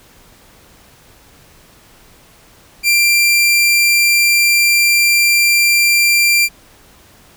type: tone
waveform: sawtooth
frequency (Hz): 2370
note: D7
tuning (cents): +15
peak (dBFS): -6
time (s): 2.83-6.49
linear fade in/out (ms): 50
effects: pink hiss -46 dBFS RMS until 7.36 s